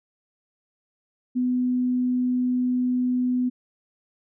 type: tone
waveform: sine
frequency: 250 Hz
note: B3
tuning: 21 cents sharp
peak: -20 dBFS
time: 1.35-3.5 s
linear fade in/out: 20 ms
effects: none